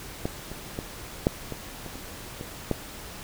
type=clicks; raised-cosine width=2 ms; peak=-13 / -24 / -17 / -6 / -20 / -23 / -26 / -22 / -10 dBFS; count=9; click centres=0.255 / 0.516 / 0.789 / 1.269 / 1.523 / 1.863 / 1.956 / 2.411 / 2.713 s; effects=pink hiss -41 dBFS RMS until 3.23 s